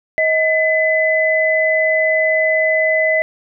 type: tone pair together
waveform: sine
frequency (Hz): 633.4 / 2011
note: D#5 / B6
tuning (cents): +31 / +31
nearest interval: octave + minor sixth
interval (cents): 2000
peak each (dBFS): -15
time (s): 0.18-3.22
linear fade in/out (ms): 0
effects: none